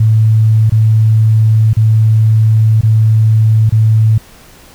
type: tone with dropouts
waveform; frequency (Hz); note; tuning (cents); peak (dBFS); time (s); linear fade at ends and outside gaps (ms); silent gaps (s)
sine; 110; A2; 0; -5; 0-4.18; 5; 0.697-0.72 / 1.733-1.768 / 2.811-2.832 / 3.695-3.722
effects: pink hiss -40 dBFS RMS until 4.74 s